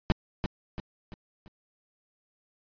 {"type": "noise with echo", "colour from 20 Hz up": "brown", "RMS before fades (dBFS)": -21, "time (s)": [0.1, 0.12], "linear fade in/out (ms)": 0, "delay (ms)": 340, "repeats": 4, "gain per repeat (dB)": -7, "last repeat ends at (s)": 1.48, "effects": ["resampled to 11025 Hz"]}